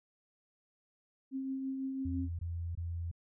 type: tone with tremolo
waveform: sine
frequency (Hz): 266.6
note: C4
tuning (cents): +33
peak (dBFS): -33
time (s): 1.31-2.29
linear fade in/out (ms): 50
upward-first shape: triangle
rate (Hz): 6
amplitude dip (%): 35
type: tone bursts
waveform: sine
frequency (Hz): 84.9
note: F2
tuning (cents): -48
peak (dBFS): -35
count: 3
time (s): 2.05-3.114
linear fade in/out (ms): 5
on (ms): 340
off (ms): 22
effects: none